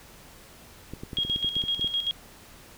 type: clicks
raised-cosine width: 3 ms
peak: -23 dBFS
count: 12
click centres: 0.936 / 1.035 / 1.132 / 1.186 / 1.25 / 1.298 / 1.361 / 1.446 / 1.566 / 1.639 / 1.795 / 1.845 s
type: tone with tremolo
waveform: sine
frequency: 3274 Hz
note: G#7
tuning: 25 cents flat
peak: -23 dBFS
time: 1.17-2.11 s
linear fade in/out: 0 ms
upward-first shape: square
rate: 7.8 Hz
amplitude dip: 65%
effects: pink hiss -50 dBFS RMS until 2.77 s